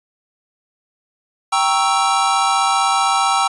square chord, G diminished seventh, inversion none, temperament equal, 784 / 932.3 / 1108.7 / 1318.5 Hz, G5 / Bb5 / Db6 / Fb6, 0 / 0 / 0 / 0 cents, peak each -19 / -22 / -23 / -19 dBFS, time 1.52-3.48 s, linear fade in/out 10 ms, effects resampled to 24000 Hz

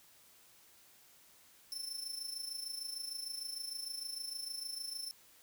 sawtooth tone with amplitude modulation, 5330 Hz, E8, 18 cents sharp, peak -35 dBFS, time 1.72-5.11 s, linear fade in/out 0 ms, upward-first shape sine, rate 26.6 Hz, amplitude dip 65%, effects white hiss -63 dBFS RMS until 5.42 s

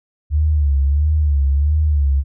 sine tone with vibrato, 72.8 Hz, D2, 15 cents flat, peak -12 dBFS, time 0.3-2.24 s, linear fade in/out 50 ms, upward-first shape sine, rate 1.5 Hz, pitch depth 100 cents each way, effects none

